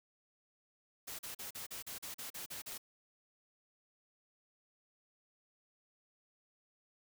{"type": "noise bursts", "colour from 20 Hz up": "white", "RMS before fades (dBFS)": -45, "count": 11, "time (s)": [1.07, 2.78], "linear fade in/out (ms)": 10, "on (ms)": 120, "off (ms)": 39, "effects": []}